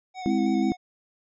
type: tone with vibrato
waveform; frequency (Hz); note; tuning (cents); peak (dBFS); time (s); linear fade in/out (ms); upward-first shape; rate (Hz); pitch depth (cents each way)
square; 740; F#5; 0; -34; 0.14-0.77; 50; square; 6.2; 21
type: chord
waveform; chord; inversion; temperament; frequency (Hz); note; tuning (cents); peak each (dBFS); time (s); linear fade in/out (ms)
sine; Ab augmented; none; equal; 207.7 / 261.6 / 329.6; Ab3 / C4 / E4; 0 / 0 / 0; -25; 0.26-0.72; 0
effects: resampled to 16000 Hz